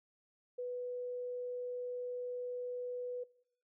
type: tone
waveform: sine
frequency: 493.9 Hz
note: B4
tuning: in tune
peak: -37 dBFS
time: 0.58-3.24 s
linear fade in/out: 10 ms
effects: noise-tail reverb RT60 0.7 s tail -22 dB re dry

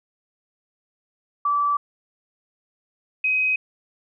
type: tone pair in turn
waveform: sine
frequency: 1158 / 2524 Hz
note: D6 / D#7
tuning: -25 / +24 cents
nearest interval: octave + minor second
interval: 1349 cents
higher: second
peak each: -18 dBFS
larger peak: neither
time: 1.45-1.77 / 3.24-3.56 s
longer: neither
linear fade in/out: 5 ms
effects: none

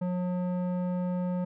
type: tone with low-pass filter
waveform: square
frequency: 180 Hz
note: F#3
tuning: 47 cents flat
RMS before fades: -30 dBFS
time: 0.01-1.45 s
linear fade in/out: 10 ms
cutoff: 760 Hz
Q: 0.97
effects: none

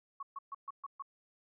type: tone bursts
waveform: sine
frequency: 1108.7 Hz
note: C#6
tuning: in tune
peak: -39 dBFS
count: 6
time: 0.2-1.024 s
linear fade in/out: 5 ms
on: 29 ms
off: 130 ms
effects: none

